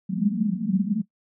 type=band-pass noise; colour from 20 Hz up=white; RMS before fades=-24 dBFS; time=0.09-1.02 s; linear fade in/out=10 ms; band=180 to 220 Hz; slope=96 dB/octave; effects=noise-tail reverb RT60 0.1 s tail -19 dB re dry